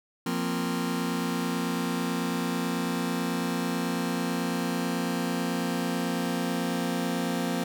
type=chord; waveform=sawtooth; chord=F suspended fourth; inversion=none; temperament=just; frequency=174.61 / 232.8 / 261.9 Hz; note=F3 / Bb3 / C4; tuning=0 / -2 / +2 cents; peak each=-27 dBFS; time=0.26-7.64 s; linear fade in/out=5 ms; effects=none